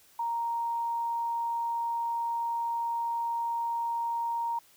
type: tone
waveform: sine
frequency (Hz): 932.3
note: A#5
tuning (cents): 0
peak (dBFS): -28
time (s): 0.19-4.59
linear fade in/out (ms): 5
effects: white hiss -60 dBFS RMS until 4.76 s